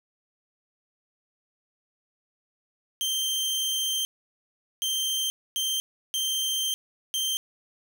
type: tone bursts at uneven times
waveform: sawtooth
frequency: 3143 Hz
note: G7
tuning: 4 cents sharp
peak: -22 dBFS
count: 5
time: 3.01-4.05 / 4.82-5.3 / 5.56-5.8 / 6.14-6.74 / 7.14-7.37 s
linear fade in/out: 0 ms
effects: none